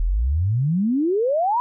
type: exponential sweep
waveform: sine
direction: up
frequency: 37.62 to 1003 Hz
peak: -17 dBFS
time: 0-1.6 s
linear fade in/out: 0 ms
effects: none